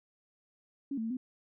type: tone with pitch steps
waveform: sine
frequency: 277.6 / 223.2 / 225.7 / 254.7 Hz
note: C#4 / A3 / A3 / C4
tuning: +3 / +25 / +44 / -46 cents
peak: -32 dBFS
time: 0.91-1.17 s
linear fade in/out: 5 ms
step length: 65 ms
effects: none